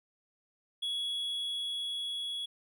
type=tone with level ramp; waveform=triangle; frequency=3358 Hz; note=G#7; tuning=18 cents sharp; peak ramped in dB=-30 to -33 dBFS; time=0.82-2.46 s; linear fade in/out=10 ms; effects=none

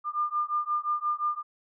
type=beating tone pair; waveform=sine; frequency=1200 / 1205.7 Hz; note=D6 / D6; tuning=+37 / +45 cents; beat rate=5.7 Hz; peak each=-29 dBFS; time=0.04-1.43 s; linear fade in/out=50 ms; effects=none

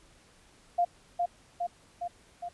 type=tone with echo; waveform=sine; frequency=700 Hz; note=F5; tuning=4 cents sharp; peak=-22 dBFS; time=0.78-0.85 s; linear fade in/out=10 ms; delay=410 ms; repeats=4; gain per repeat=-3 dB; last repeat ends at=2.49 s; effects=pink hiss -60 dBFS RMS until 2.53 s + resampled to 24000 Hz

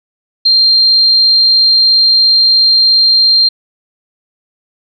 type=tone; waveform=sine; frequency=4181 Hz; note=C8; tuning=2 cents flat; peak=-5 dBFS; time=0.45-3.49 s; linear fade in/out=10 ms; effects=none

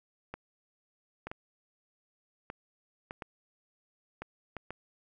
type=clicks; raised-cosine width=0.5 ms; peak=-24 dBFS; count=9; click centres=0.34 / 1.27 / 1.315 / 2.501 / 3.109 / 3.222 / 4.22 / 4.567 / 4.706 s; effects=none

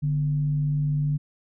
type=tone with frequency modulation; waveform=sine; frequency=146.83 Hz; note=D3; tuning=in tune; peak=-21 dBFS; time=0.02-1.18 s; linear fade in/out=20 ms; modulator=103 Hz; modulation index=0.24; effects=none

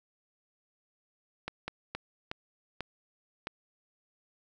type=slowing click train; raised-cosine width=0.3 ms; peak=-19 dBFS; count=6; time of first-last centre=1.48-3.471 s; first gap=200 ms; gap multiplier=1.35; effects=none

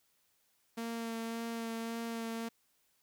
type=tone with vibrato; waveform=sawtooth; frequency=229.1 Hz; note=A#3; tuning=30 cents flat; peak=-33 dBFS; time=0.77-2.49 s; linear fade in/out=10 ms; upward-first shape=sine; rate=1.8 Hz; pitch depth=14 cents each way; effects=white hiss -74 dBFS RMS until 3.02 s

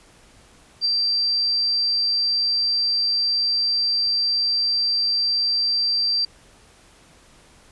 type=tone with ADSR envelope; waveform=sine; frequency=4699 Hz; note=D8; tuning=in tune; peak=-16 dBFS; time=0.81-6.25 s; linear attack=40 ms; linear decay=12 ms; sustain=-2 dB; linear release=4 ms; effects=pink hiss -52 dBFS RMS until 7.71 s + resampled to 24000 Hz

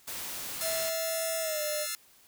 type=noise; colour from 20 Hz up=white; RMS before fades=-38 dBFS; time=0.07-0.9 s; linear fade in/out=10 ms
type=chord; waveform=5% pulse; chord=F major seventh; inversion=third; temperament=just; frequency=1309.6 / 1396.9 / 1746.1 / 2095 Hz; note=E6 / F6 / A6 / C7; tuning=-12 / 0 / -14 / +2 cents; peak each=-28 dBFS; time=0.61-1.95 s; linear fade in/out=0 ms
type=tone with pitch glide; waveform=triangle; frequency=650 to 603 Hz; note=E5 to D5; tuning=-24 to +46 cents; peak=-30 dBFS; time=0.61-1.87 s; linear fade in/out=50 ms; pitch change=-130 cents; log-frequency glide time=1.4-1.61 s
effects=white hiss -60 dBFS RMS until 2.27 s

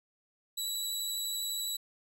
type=tone with vibrato; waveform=20% pulse; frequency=3926 Hz; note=B7; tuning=11 cents flat; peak=-27 dBFS; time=0.57-1.77 s; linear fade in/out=10 ms; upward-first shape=sine; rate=12 Hz; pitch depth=9 cents each way; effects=none

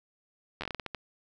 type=slowing click train; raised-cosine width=0.3 ms; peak=-19 dBFS; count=10; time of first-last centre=0.61-0.947 s; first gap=11 ms; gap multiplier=1.29; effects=none

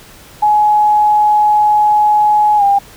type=tone with pitch glide; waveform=sine; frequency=842 to 800.7 Hz; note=G#5 to G5; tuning=+24 to +37 cents; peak=-7 dBFS; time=0.42-2.79 s; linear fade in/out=10 ms; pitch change=-87 cents; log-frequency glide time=2.57-2.63 s; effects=pink hiss -39 dBFS RMS until 2.96 s

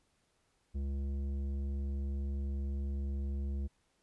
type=tone with tanh clipping; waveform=sine; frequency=69.3 Hz; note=C#2; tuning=in tune; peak=-35 dBFS; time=0.74-3.68 s; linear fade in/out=20 ms; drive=11 dB; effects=pink hiss -75 dBFS RMS until 4.02 s + resampled to 24000 Hz

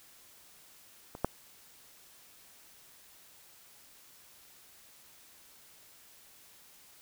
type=clicks; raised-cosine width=1 ms; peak=-28 / -13 dBFS; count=2; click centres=1.151 / 1.246 s; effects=white hiss -58 dBFS RMS until 7.01 s

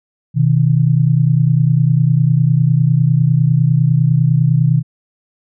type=tone pair together; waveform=sine; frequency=127.27 / 157.2 Hz; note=C3 / D#3; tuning=-48 / +18 cents; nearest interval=major third; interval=366 cents; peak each=-12 dBFS; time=0.34-4.83 s; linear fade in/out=50 ms; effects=none

